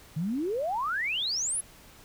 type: exponential sweep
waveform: sine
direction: up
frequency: 146.83 to 11110 Hz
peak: -27 dBFS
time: 0.16-1.61 s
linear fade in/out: 10 ms
effects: pink hiss -53 dBFS RMS until 2.04 s